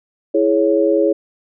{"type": "chord", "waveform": "sine", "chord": "C# minor", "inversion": "first", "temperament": "equal with one note detuned", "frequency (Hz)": [329.6, 420.1, 554.4], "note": ["E4", "G#4", "C#5"], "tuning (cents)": [0, 20, 0], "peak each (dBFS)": -16, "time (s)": [0.34, 1.13], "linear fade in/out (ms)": 10, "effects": []}